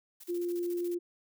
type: noise with tremolo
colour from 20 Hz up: blue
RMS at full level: -49 dBFS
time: 0.2-0.95 s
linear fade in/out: 10 ms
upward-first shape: square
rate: 14 Hz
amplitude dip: 75%
type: tone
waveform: sine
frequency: 349.2 Hz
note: F4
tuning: in tune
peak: -30 dBFS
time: 0.28-0.99 s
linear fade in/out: 20 ms
effects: none